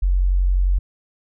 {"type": "tone", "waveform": "sine", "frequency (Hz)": 45.75, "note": "F#1", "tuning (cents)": -19, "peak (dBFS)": -14, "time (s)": [0.02, 0.79], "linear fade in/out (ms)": 10, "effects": []}